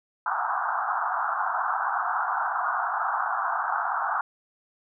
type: band-pass noise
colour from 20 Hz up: white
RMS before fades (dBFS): -27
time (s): 0.26-4.21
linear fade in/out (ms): 2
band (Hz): 700 to 1500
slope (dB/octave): 96
effects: none